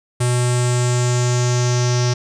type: tone with low-pass filter sweep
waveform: square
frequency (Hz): 123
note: B2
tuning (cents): -7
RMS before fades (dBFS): -17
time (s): 0.2-2.14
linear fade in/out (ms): 10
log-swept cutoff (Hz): 8900 to 5700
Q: 5.2
effects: none